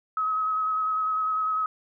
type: tone with vibrato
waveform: sine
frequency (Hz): 1276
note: D#6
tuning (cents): +43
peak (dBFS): -23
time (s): 0.17-1.66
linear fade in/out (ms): 2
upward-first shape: square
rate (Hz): 10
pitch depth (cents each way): 13
effects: none